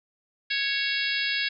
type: harmonic tone with a mistuned harmonic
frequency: 554.4 Hz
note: C#5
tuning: in tune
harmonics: 3 / 4 / 5 / 6 / 7 / 8 / 9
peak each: -30 / -31 / -32 / -33 / -33 / -34 / -35 dBFS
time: 0.5-1.49 s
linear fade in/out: 10 ms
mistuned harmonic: 5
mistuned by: -25 cents
effects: none